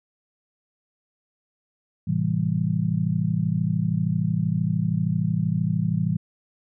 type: chord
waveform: sine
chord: A minor seventh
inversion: none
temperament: just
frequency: 110 / 132 / 165 / 198 Hz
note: A2 / C3 / E3 / G3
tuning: 0 / +16 / +2 / +18 cents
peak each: -27 / -29 / -23 / -28 dBFS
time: 2.07-6.17 s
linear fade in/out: 10 ms
effects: none